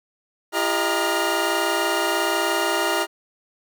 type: tone cluster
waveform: 25% pulse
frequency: 339.1 / 399.2 / 617 / 934 / 1414 Hz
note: E4 / G4 / D#5 / A#5 / F6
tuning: +49 / +32 / -15 / +3 / +21 cents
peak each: -23 dBFS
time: 0.52-3.07 s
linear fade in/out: 50 ms
effects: none